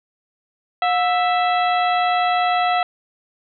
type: harmonic tone with a mistuned harmonic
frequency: 659.3 Hz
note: E5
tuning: in tune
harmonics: 1 / 2 / 3 / 4 / 5 / 6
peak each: -17 / -23 / -27 / -29 / -31 / -33 dBFS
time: 0.82-2.83 s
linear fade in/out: 2 ms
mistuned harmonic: 1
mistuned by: +150 cents
effects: none